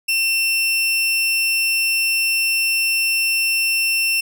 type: tone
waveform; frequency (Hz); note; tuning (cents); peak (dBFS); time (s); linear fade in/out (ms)
sawtooth; 2700; E7; +41; -13; 0.08-4.21; 10
effects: none